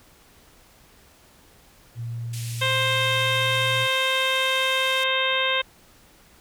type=tone with pitch glide; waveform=sine; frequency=117.1 to 118.8 Hz; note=A#2 to A#2; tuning=+8 to +33 cents; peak=-28 dBFS; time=1.95-3.88 s; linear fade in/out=50 ms; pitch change=+25 cents; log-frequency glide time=3.11-3.77 s
type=band-pass noise; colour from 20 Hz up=white; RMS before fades=-39 dBFS; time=2.33-5.04 s; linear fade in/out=5 ms; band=2100 to 11000 Hz; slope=24 dB/octave
type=harmonic tone; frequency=525 Hz; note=C5; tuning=6 cents sharp; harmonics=1 / 2 / 3 / 4 / 5 / 6 / 7; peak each=-28 / -28 / -28 / -28 / -28 / -28 / -28 dBFS; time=2.61-5.62 s; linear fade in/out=10 ms
effects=pink hiss -54 dBFS RMS until 6.4 s